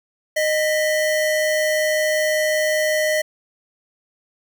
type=tone pair together; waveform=square; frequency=616.7 / 1975.5 Hz; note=D#5 / B6; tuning=-16 / 0 cents; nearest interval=octave + minor sixth; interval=2016 cents; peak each=-19 / -24 dBFS; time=0.36-3.22 s; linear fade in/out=10 ms; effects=none